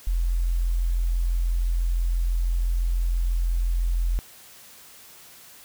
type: tone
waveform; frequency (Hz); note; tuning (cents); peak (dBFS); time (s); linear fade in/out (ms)
sine; 43; F1; -26; -20; 0.07-4.19; 0
effects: white hiss -48 dBFS RMS until 5.64 s